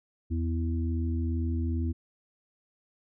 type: harmonic tone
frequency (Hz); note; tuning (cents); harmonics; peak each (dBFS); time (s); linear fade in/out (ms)
82.41; E2; 0; 1 / 3 / 4; -27 / -34 / -38; 0.3-1.93; 20
effects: none